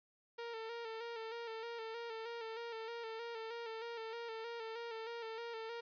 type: tone with vibrato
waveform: sawtooth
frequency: 457.6 Hz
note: A#4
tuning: 32 cents flat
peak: -39 dBFS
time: 0.38-5.81 s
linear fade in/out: 10 ms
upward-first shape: square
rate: 3.2 Hz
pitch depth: 40 cents each way
effects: resampled to 11025 Hz